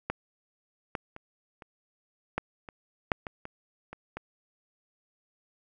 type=clicks; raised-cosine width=0.5 ms; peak=-14 / -16 / -27 / -30 / -13 / -27 / -8 / -21 / -24 / -26 / -21 dBFS; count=11; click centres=0.1 / 0.952 / 1.164 / 1.622 / 2.38 / 2.688 / 3.118 / 3.268 / 3.454 / 3.93 / 4.17 s; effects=none